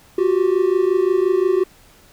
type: tone pair together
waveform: triangle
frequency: 359 / 384.7 Hz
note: F4 / G4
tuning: +48 / -33 cents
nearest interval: minor second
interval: 119 cents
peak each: -15 dBFS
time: 0.18-1.64 s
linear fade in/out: 5 ms
effects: pink hiss -50 dBFS RMS until 2.12 s